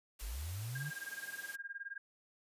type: high-pass noise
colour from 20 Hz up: white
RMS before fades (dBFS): -50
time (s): 0.19-1.56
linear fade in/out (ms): 10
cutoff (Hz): 190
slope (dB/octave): 12
type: linear sweep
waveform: sine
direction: up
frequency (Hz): 41.96 to 153.8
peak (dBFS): -39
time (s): 0.21-0.91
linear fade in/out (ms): 20
type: tone with tremolo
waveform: sine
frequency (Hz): 1614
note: G#6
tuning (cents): -50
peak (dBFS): -39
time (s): 0.75-1.98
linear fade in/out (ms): 5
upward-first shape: sine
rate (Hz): 19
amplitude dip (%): 95
effects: resampled to 32000 Hz